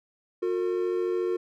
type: tone pair together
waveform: triangle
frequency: 360.4 / 454.3 Hz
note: F#4 / A#4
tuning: -45 / -45 cents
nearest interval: major third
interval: 400 cents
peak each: -24 / -28 dBFS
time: 0.42-1.37 s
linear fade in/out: 10 ms
effects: none